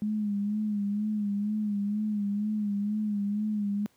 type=tone with vibrato; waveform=sine; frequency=207.7 Hz; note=G#3; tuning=in tune; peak=-26 dBFS; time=0.02-3.86 s; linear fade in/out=0 ms; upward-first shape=sine; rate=2.1 Hz; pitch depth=54 cents each way; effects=pink hiss -66 dBFS RMS until 3.96 s + high-pass 100 Hz 12 dB/octave